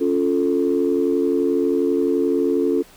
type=chord; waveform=sine; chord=Db augmented; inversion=none; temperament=equal; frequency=277.2 / 349.2 / 440 Hz; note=Db4 / F4 / A4; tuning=0 / 0 / 0 cents; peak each=-20 dBFS; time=0-2.83 s; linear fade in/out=20 ms; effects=tanh soft clip ceiling -8 dBFS + pink hiss -48 dBFS RMS until 2.96 s